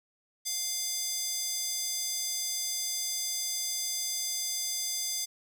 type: tone with high-pass filter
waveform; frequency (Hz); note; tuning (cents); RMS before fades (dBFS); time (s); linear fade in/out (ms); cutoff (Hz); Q
square; 698.5; F5; 0; -33; 0.45-5.26; 20; 5600; 2.1
effects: none